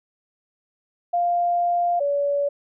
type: tone pair in turn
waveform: sine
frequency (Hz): 698.5 / 569.8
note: F5 / C#5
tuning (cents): 0 / +48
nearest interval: major third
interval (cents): 352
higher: first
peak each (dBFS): -18 / -19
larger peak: first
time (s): 1.13-2 / 2-2.49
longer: first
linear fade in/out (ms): 10
effects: none